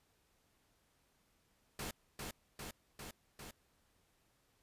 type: noise with echo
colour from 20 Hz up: pink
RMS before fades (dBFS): -43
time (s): 1.79-1.91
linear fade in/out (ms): 2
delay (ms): 400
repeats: 4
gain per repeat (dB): -2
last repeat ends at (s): 3.51
effects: pink hiss -75 dBFS RMS until 4.62 s + resampled to 32000 Hz